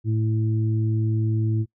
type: harmonic tone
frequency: 110 Hz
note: A2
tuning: in tune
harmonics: 1 / 2 / 3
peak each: -20 / -33 / -30 dBFS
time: 0.04-1.66 s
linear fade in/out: 50 ms
effects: noise-tail reverb RT60 0.1 s tail -23 dB re dry